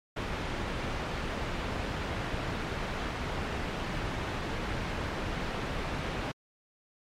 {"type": "low-pass noise", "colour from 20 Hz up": "pink", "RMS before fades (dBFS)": -34, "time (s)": [0.16, 6.32], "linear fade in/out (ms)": 10, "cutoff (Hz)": 2800, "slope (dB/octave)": 12, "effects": ["MP3 64 kbps"]}